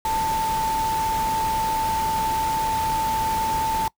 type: tone in noise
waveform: sine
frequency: 886 Hz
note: A5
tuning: 12 cents sharp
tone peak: -21 dBFS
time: 0.05-3.88 s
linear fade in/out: 2 ms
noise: pink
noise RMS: -31 dBFS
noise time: 0.05-3.88 s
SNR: +7 dB
effects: noise-tail reverb RT60 0.1 s tail -22 dB re dry